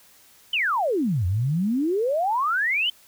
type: exponential two-way sweep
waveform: sine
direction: down then up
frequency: 3136 to 85.7 to 3136 Hz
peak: -20 dBFS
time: 0.53-2.9 s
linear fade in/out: 5 ms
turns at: 1.26 s
effects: white hiss -54 dBFS RMS until 3.07 s